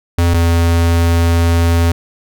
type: tone pair in turn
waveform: square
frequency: 85.6 / 84.42 Hz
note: F2 / E2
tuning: -34 / +42 cents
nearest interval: unison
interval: 24 cents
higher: first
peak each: -10 dBFS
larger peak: neither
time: 0.18-0.34 / 0.34-1.92 s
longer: second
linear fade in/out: 5 ms
effects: none